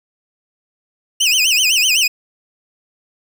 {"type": "tone with vibrato", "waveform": "25% pulse", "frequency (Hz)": 2761, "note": "F7", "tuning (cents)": -20, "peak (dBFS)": -8, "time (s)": [1.2, 2.08], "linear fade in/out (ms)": 10, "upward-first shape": "sine", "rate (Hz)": 7.9, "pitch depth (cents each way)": 210, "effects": []}